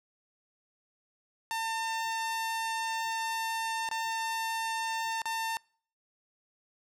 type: tone with dropouts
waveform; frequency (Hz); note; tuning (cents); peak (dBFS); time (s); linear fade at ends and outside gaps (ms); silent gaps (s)
sawtooth; 901; A5; +41; -27; 1.51-5.57; 0; 3.889-3.913 / 5.218-5.256
effects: noise-tail reverb RT60 0.5 s tail -26 dB re dry + low-pass 12000 Hz 12 dB/octave